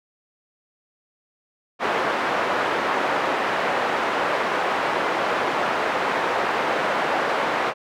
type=band-pass noise; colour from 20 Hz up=pink; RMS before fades=-23 dBFS; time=1.79-7.74 s; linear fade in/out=50 ms; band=500 to 1700 Hz; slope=12 dB/octave; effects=none